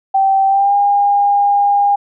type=tone with pitch glide; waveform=sine; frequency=777 to 809.5 Hz; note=G5 to G#5; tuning=-16 to -45 cents; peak=-9 dBFS; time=0.14-1.96 s; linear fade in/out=10 ms; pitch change=+71 cents; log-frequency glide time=0.47-0.75 s; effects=none